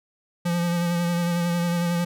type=tone with vibrato; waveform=square; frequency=172.7 Hz; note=F3; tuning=19 cents flat; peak=-22 dBFS; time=0.45-2.05 s; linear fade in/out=10 ms; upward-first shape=sine; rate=11 Hz; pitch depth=25 cents each way; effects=none